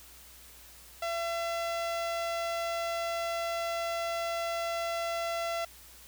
sawtooth tone with notch filter, 675 Hz, E5, 41 cents sharp, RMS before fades -33 dBFS, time 1.02-5.65 s, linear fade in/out 5 ms, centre 11000 Hz, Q 0.58, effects added 60 Hz sine -58 dBFS peak until 6.07 s + white hiss -53 dBFS RMS until 6.07 s

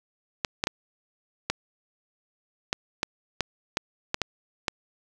clicks, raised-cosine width 0.2 ms, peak -7 dBFS, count 11, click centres 0.448 / 0.639 / 0.671 / 1.5 / 2.729 / 3.031 / 3.407 / 3.771 / 4.144 / 4.217 / 4.682 s, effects none

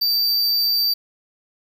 square tone with amplitude modulation, 4649 Hz, D8, 18 cents flat, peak -16 dBFS, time 0.01-0.94 s, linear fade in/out 10 ms, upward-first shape sine, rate 114 Hz, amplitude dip 25%, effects 8-bit

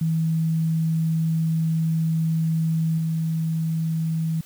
sine tone with level steps, 161.6 Hz, E3, 34 cents flat, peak -19 / -21 dBFS, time 0.01-4.41 s, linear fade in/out 5 ms, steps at 2.98 s, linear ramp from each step 2 ms, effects white hiss -49 dBFS RMS until 4.45 s

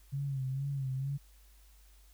sine tone with vibrato, 135.8 Hz, C#3, 35 cents flat, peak -32 dBFS, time 0.12-1.18 s, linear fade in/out 20 ms, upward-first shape sine, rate 2.2 Hz, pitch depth 67 cents each way, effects added 50 Hz sine -57 dBFS peak until 2.13 s + white hiss -66 dBFS RMS until 2.13 s

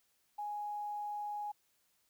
sine tone with quantisation, 830.6 Hz, G#5, in tune, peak -37 dBFS, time 0.38-1.52 s, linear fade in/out 10 ms, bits 11, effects white hiss -75 dBFS RMS until 2.09 s

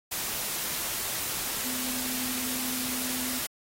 sine tone in noise, 253.6 Hz, B3, 46 cents sharp, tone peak -38 dBFS, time 1.64-3.4 s, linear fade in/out 10 ms, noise white, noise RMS -32 dBFS, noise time 0.11-3.47 s, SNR -9 dB, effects AAC 48 kbps

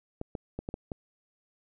clicks, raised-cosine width 2 ms, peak -21 dBFS, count 6, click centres 0.214 / 0.352 / 0.59 / 0.689 / 0.741 / 0.918 s, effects none

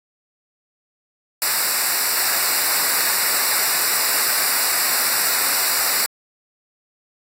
white noise with comb filter, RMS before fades -19 dBFS, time 1.42-6.06 s, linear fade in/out 0 ms, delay 0.31 ms, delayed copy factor -0.95, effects AAC 48 kbps

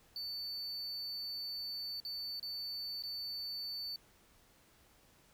triangle tone with dropouts, 4500 Hz, C#8, 25 cents sharp, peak -38 dBFS, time 0.16-3.96 s, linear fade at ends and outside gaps 1 ms, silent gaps 2.001-2.05 / 2.397-2.428 / 3.024-3.036 s, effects pink hiss -66 dBFS RMS until 5.33 s

